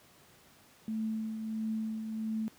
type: tone with tremolo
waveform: sine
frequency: 219.9 Hz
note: A3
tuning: 1 cent flat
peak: -30 dBFS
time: 0.88-2.48 s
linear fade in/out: 0 ms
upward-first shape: triangle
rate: 1.5 Hz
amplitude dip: 50%
effects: pink hiss -60 dBFS RMS until 2.58 s + high-pass 100 Hz 12 dB/octave